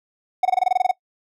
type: tone bursts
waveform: triangle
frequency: 740 Hz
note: F#5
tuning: in tune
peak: -11 dBFS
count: 11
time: 0.43-0.913 s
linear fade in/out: 5 ms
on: 23 ms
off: 23 ms
effects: noise-tail reverb RT60 0.1 s tail -22 dB re dry